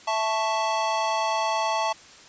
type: chord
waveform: square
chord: A major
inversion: second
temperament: equal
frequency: 659.3 / 880 / 1108.7 Hz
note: E5 / A5 / C#6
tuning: 0 / 0 / 0 cents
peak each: -29 / -26 / -30 dBFS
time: 0.07-1.93 s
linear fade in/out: 10 ms
effects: white hiss -48 dBFS RMS until 2.28 s + resampled to 16000 Hz